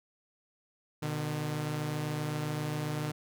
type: tone pair together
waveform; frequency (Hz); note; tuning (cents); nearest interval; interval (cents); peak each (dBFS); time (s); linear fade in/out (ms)
sawtooth; 123.47 / 151.07; B2 / D3; 0 / +49; minor third; 349; -34 / -29; 1.02-3.12; 10
effects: none